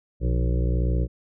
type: harmonic tone with a mistuned harmonic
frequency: 61.3 Hz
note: B1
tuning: 12 cents flat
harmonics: 1 / 2 / 3 / 5 / 6 / 7 / 8 / 9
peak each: -21 / -27 / -31 / -35 / -37 / -38 / -39 / -40 dBFS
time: 0.2-1.08 s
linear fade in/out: 50 ms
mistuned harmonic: 3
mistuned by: -61 cents
effects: none